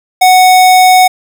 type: tone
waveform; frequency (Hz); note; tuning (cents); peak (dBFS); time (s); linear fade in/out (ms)
square; 740; F#5; 0; -3; 0.21-1.08; 10
effects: none